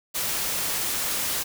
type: noise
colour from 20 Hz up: white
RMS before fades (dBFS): -27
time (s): 0.14-1.44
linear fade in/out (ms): 20
effects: none